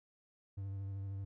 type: tone with vibrato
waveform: triangle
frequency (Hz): 98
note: G2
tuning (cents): 0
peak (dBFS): -37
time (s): 0.57-1.25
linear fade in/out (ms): 10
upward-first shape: sine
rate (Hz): 13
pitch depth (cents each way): 23
effects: none